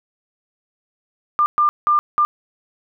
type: tone bursts at uneven times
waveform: sine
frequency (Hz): 1197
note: D6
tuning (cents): +33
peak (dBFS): -12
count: 4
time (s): 1.39-1.46 / 1.58-1.69 / 1.87-1.99 / 2.18-2.25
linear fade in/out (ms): 0
effects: none